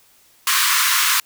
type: high-pass noise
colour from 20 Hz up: pink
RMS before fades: -17 dBFS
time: 0.47-1.2 s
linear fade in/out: 2 ms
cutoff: 1000 Hz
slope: 96 dB/octave
effects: white hiss -54 dBFS RMS until 1.25 s